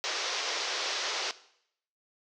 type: band-pass noise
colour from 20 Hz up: white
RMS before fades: -33 dBFS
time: 0.04-1.31 s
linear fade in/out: 0 ms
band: 350 to 6000 Hz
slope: 48 dB/octave
effects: noise-tail reverb RT60 0.7 s tail -17 dB re dry